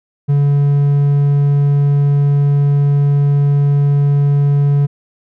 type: tone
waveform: triangle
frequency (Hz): 142.7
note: D3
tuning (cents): -49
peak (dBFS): -7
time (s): 0.28-4.87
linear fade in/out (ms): 20
effects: none